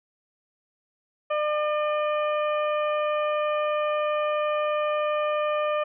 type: harmonic tone with a mistuned harmonic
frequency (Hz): 601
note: D5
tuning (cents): +40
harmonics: 1 / 2 / 3 / 4 / 5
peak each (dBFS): -24 / -28 / -39 / -37 / -42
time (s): 1.3-5.84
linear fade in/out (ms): 10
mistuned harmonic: 4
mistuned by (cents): +20
effects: none